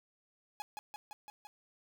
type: tone with echo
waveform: 45% pulse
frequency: 840 Hz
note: G#5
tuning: 19 cents sharp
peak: -39 dBFS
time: 0.6-0.62 s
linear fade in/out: 0 ms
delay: 170 ms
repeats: 5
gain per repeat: -2 dB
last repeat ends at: 1.47 s
effects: none